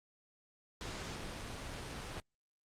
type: noise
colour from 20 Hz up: pink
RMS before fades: -43 dBFS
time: 0.81-2.2 s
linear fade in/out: 0 ms
effects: low-pass 7000 Hz 12 dB/octave + Opus 48 kbps